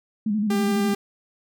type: tone with vibrato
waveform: sine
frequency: 210.6 Hz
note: G#3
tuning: 24 cents sharp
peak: -20 dBFS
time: 0.26-0.94 s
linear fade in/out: 5 ms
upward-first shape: square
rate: 12 Hz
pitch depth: 60 cents each way
type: tone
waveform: sawtooth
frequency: 397.6 Hz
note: G4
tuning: 25 cents sharp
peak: -21 dBFS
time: 0.5-0.95 s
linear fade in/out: 5 ms
effects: none